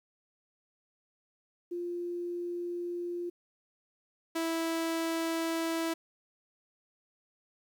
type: tone pair in turn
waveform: sine / sawtooth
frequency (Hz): 349.2 / 328.5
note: F4 / E4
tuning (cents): 0 / -6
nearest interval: minor second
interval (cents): 106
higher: first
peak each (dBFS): -33 / -26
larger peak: second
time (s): 1.71-3.3 / 4.35-5.94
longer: neither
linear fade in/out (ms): 10
effects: 11-bit